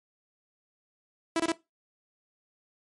sawtooth tone bursts, 329.6 Hz, E4, in tune, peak -20 dBFS, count 3, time 1.36-1.52 s, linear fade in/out 2 ms, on 38 ms, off 23 ms, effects noise-tail reverb RT60 0.2 s tail -18 dB re dry + MP3 48 kbps

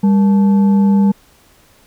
sine tone with frequency modulation, 199.1 Hz, G3, 27 cents sharp, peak -8 dBFS, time 0.03-1.12 s, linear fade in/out 10 ms, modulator 672 Hz, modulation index 0.26, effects pink hiss -50 dBFS RMS until 1.86 s

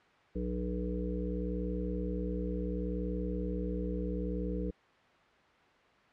harmonic tone, 60.7 Hz, B1, 29 cents flat, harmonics 1 / 3 / 5 / 7 / 8, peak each -36 / -37 / -40 / -42 / -41 dBFS, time 0.35-4.71 s, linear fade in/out 10 ms, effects white hiss -62 dBFS RMS until 6.12 s + low-pass 2000 Hz 12 dB/octave

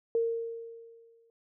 sine tone with exponential decay, 460 Hz, A#4, 23 cents flat, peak -23 dBFS, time 0.15-1.3 s, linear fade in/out 1 ms, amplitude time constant 250 ms, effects none

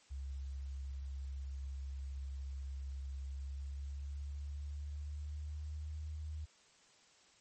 sine tone with pitch glide, 68 to 76.77 Hz, C#2 to D#2, -33 to -23 cents, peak -40 dBFS, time 0.1-6.46 s, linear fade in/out 20 ms, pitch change +210 cents, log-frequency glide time 3.24-6.05 s, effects white hiss -66 dBFS RMS until 7.4 s + MP3 32 kbps

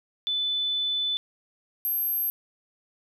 sine tone pair in turn, 3500 / 12473 Hz, A7 / G9, -10 / -10 cents, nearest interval octave + minor seventh, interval 2200 cents, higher second, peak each -24 dBFS, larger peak neither, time 0.27-1.17 / 1.85-2.3 s, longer first, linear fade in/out 0 ms, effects 11-bit

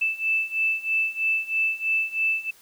sine beating tone pair, 2637 / 2640.1 Hz, E7 / E7, 0 / +2 cents, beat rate 3.1 Hz, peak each -26 / -24 dBFS, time 0.01-2.51 s, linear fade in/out 10 ms, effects white hiss -54 dBFS RMS until 2.61 s

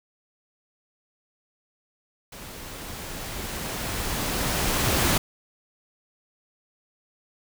pink noise with level ramp, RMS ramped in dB -41 to -21 dBFS, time 2.32-5.18 s, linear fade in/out 5 ms, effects none

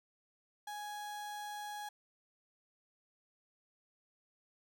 35% pulse tone, 832 Hz, G#5, 3 cents sharp, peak -40 dBFS, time 0.67-1.89 s, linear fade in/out 5 ms, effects none

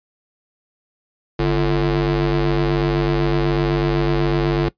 30% pulse ring-modulated tone, 98.8 Hz, G2, 14 cents sharp, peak -10 dBFS, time 1.39-4.69 s, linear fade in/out 5 ms, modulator 243 Hz, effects noise-tail reverb RT60 0.1 s tail -20 dB re dry + resampled to 11025 Hz

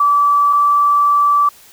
sine tone pair in turn, 1155 / 1159.6 Hz, D6 / D6, -29 / -22 cents, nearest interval unison, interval 7 cents, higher second, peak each -9 dBFS, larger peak neither, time 0-0.53 / 0.53-1.49 s, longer second, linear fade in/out 5 ms, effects white hiss -44 dBFS RMS until 1.72 s

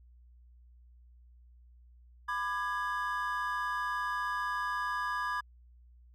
triangle chord, G# diminished, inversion first, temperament just, 996.7 / 1196.1 / 1661.2 Hz, B5 / D6 / G#6, +16 / +31 / 0 cents, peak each -34 dBFS, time 2.28-5.41 s, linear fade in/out 10 ms, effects added 60 Hz sine -55 dBFS peak until 6.14 s

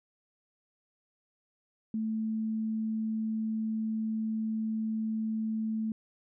sine tone, 220 Hz, A3, in tune, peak -29 dBFS, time 1.94-5.92 s, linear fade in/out 2 ms, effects none

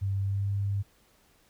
sine tone with pitch glide, 98 to 100 Hz, G2 to G2, 0 to +35 cents, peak -26 dBFS, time 0.01-0.83 s, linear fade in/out 20 ms, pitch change +35 cents, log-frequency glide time 0.21-0.5 s, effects pink hiss -64 dBFS RMS until 1.49 s

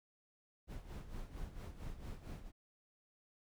brown noise with tremolo, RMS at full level -44 dBFS, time 0.67-2.52 s, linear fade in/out 50 ms, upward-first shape sine, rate 4.4 Hz, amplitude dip 70%, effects none

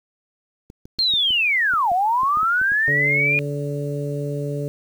clicks, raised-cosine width 3 ms, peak -26 dBFS, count 12, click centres 0.701 / 0.855 / 0.987 / 1.138 / 1.306 / 1.737 / 1.917 / 2.233 / 2.372 / 2.431 / 2.615 / 2.719 s
sine linear two-way sweep, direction down then up, 4269 to 685 to 2457 Hz, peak -16 dBFS, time 0.99-3.39 s, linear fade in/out 0 ms, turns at 1.92 s
harmonic tone, 144.1 Hz, D3, 33 cents flat, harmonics 1 / 2 / 3 / 4, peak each -25 / -32 / -29 / -32 dBFS, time 2.88-4.68 s, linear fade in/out 0 ms
effects 8-bit

